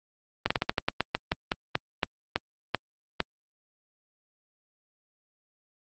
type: slowing click train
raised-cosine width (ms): 0.3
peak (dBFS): -7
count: 16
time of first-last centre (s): 0.46-3.203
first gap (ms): 45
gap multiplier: 1.18
effects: high-pass 60 Hz 12 dB/octave + Opus 32 kbps

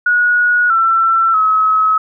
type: tone with pitch steps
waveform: sine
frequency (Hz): 1455 / 1342 / 1283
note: F#6 / E6 / E6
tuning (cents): -29 / +31 / -47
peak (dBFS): -9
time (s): 0.06-1.98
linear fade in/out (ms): 5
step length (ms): 640
effects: none

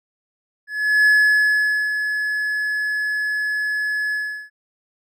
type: tone with ADSR envelope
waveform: triangle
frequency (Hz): 1704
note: G#6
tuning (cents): +44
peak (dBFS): -9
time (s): 0.67-4.5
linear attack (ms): 390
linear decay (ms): 840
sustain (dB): -9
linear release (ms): 370
effects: none

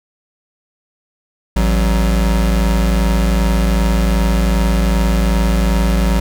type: tone pair together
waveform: square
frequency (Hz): 55.17 / 188.1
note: A1 / F#3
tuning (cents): +5 / +29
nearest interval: octave + major sixth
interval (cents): 2124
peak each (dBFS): -13 / -19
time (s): 1.56-6.2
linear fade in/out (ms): 5
effects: none

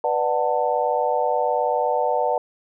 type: chord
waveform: sine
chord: B minor seventh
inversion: none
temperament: just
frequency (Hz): 493.9 / 592.7 / 740.8 / 889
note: B4 / D5 / F#5 / A5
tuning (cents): 0 / +16 / +2 / +18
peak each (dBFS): -24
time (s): 0.04-2.38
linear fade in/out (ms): 2
effects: none

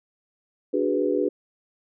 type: chord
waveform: sine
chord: G# half-diminished seventh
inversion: second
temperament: equal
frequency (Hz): 293.7 / 370 / 415.3 / 493.9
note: D4 / F#4 / G#4 / B4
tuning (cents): 0 / 0 / 0 / 0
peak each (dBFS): -26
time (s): 0.73-1.29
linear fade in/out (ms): 10
effects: none

